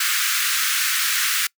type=high-pass noise; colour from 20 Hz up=pink; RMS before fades=-21 dBFS; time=0-1.47 s; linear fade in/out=5 ms; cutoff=1300 Hz; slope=48 dB/octave; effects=noise-tail reverb RT60 0.1 s tail -24 dB re dry